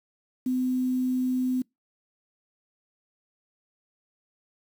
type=tone with quantisation; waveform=sine; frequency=254.6 Hz; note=C4; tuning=47 cents flat; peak=-23 dBFS; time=0.46-1.62 s; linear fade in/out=5 ms; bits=8; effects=noise-tail reverb RT60 0.2 s tail -26 dB re dry